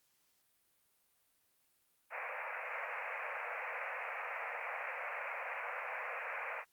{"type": "band-pass noise", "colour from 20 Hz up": "white", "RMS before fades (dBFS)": -42, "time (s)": [2.1, 6.65], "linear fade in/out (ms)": 50, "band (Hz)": [480, 2500], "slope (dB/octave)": 96, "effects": ["white hiss -75 dBFS RMS until 6.72 s", "Opus 48 kbps"]}